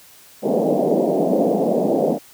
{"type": "band-pass noise", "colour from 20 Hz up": "white", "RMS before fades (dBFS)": -18, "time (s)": [0.42, 2.19], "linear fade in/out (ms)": 50, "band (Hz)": [170, 680], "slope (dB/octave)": 48, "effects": ["white hiss -47 dBFS RMS until 2.33 s"]}